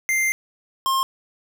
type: tone pair in turn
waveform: square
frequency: 2093 / 1064.8 Hz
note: C7 / C6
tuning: 0 / +30 cents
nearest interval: octave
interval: 1170 cents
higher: first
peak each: -19 dBFS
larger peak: neither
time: 0.09-0.32 / 0.86-1.03 s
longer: first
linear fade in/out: 0 ms
effects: none